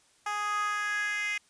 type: tone with high-pass filter sweep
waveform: 10% pulse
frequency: 415.3 Hz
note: G#4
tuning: in tune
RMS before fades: -31 dBFS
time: 0.26-1.38 s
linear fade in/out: 5 ms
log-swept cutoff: 960 to 2200 Hz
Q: 4.7
effects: white hiss -64 dBFS RMS until 1.49 s + resampled to 22050 Hz